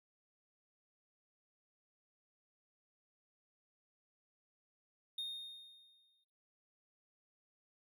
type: tone with exponential decay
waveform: triangle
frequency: 3687 Hz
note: A#7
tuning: 20 cents flat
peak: -36 dBFS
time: 5.18-6.24 s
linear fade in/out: 5 ms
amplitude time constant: 230 ms
effects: noise-tail reverb RT60 0.8 s tail -20 dB re dry